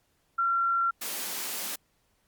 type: tone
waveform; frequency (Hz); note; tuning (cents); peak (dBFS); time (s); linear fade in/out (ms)
sine; 1368; F6; -36; -23; 0.38-0.91; 10
type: high-pass noise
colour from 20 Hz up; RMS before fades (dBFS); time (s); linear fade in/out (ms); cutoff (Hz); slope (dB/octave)
white; -34; 1.01-1.76; 10; 180; 96
effects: pink hiss -71 dBFS RMS until 2.27 s + Opus 48 kbps